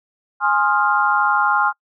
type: chord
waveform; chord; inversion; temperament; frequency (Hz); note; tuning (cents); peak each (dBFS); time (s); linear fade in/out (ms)
sine; F minor seventh; first; equal with one note detuned; 830.6 / 1053.8 / 1244.5 / 1396.9; Ab5 / C6 / Eb6 / F6; 0 / +12 / 0 / 0; -19 / -20 / -23 / -18; 0.4-1.73; 50
effects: noise-tail reverb RT60 0.1 s tail -26 dB re dry